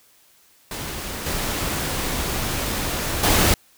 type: noise with level steps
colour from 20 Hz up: pink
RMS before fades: -30 / -25 / -17 dBFS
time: 0.71-3.54 s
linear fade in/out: 2 ms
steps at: 1.26 / 3.23 s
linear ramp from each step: 5 ms
effects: white hiss -56 dBFS RMS until 3.77 s